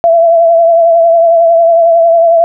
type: tone with vibrato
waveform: sine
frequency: 670 Hz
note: E5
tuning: 28 cents sharp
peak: -3 dBFS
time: 0.04-2.44 s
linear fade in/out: 0 ms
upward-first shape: triangle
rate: 11 Hz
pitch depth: 44 cents each way
effects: none